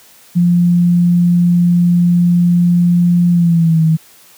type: tone with pitch glide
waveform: sine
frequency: 174.61 to 160.12 Hz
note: F3 to D#3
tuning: 0 to +50 cents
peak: -7 dBFS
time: 0.35-3.97 s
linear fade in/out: 20 ms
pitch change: -150 cents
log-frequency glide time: 3.31-3.83 s
effects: white hiss -44 dBFS RMS until 4.37 s + high-pass 100 Hz 12 dB/octave